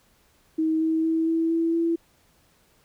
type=tone with pitch steps; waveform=sine; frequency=317.7 / 320.8 / 324 / 327.2 / 330.4 / 333.7 Hz; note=D#4 / E4 / E4 / E4 / E4 / E4; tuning=+36 / -47 / -30 / -13 / +4 / +21 cents; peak=-20 dBFS; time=0.58-1.96 s; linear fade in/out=10 ms; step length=230 ms; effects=pink hiss -62 dBFS RMS until 2.84 s